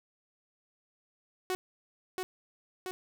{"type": "tone with echo", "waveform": "sawtooth", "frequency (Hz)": 370, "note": "F#4", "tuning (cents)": 0, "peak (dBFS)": -26, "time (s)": [1.5, 1.55], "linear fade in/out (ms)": 0, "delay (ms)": 680, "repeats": 2, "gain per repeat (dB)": -3, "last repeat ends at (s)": 2.91, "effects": []}